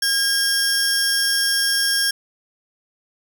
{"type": "tone pair together", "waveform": "sawtooth", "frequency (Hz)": [1622, 5438], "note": ["G#6", "F8"], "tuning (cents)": [-41, -47], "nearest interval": "octave + major sixth", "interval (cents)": 2094, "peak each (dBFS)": -17, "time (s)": [0.02, 2.11], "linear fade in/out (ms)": 5, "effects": []}